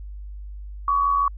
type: tone with amplitude modulation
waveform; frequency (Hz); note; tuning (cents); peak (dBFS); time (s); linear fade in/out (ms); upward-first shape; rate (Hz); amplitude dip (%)
sine; 1128; C#6; +30; -15; 0.88-1.28; 2; sine; 86.4; 50
effects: added 50 Hz sine -33 dBFS peak until 1.37 s